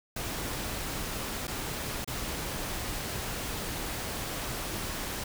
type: noise with dropouts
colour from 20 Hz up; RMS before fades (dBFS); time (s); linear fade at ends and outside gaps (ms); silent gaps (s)
pink; -35; 0.16-5.24; 5; 1.471-1.478 / 2.046-2.075
effects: none